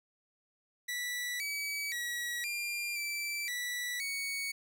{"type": "tone with pitch steps", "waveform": "sawtooth", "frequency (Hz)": [1959, 2284, 1922, 2400, 2332, 1957, 2230], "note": ["B6", "D7", "B6", "D7", "D7", "B6", "C#7"], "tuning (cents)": [-15, -49, -48, 37, -13, -16, 10], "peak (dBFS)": -31, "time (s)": [0.88, 4.52], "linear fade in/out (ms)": 10, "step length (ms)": 520, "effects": []}